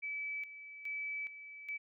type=tone with tremolo; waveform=sine; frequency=2300 Hz; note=D7; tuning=37 cents flat; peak=-37 dBFS; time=0.02-1.78 s; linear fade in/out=20 ms; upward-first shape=square; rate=1.2 Hz; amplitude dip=70%; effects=none